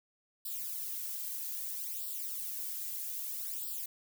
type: noise with flanger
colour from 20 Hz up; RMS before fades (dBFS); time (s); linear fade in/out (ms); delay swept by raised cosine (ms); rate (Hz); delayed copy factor
violet; -39; 0.45-3.86; 5; 0.23 to 2.53; 0.62; +0.9
effects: none